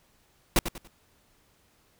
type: noise with echo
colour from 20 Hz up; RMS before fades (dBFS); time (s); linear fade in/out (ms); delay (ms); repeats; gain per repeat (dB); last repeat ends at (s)
pink; -20; 0.56-0.59; 2; 95; 3; -10; 0.875
effects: pink hiss -65 dBFS RMS until 1.99 s